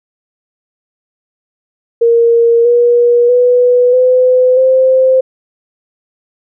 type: tone with pitch steps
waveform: sine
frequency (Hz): 466.2 / 479.3 / 492.8 / 506.6 / 520.9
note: A#4 / A#4 / B4 / B4 / C5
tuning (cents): 0 / +48 / -4 / +44 / -8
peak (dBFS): -5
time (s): 2.01-5.21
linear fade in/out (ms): 10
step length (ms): 640
effects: none